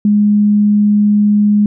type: tone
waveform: sine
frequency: 207.6 Hz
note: G#3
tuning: in tune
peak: -7 dBFS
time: 0.05-1.66 s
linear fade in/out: 2 ms
effects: none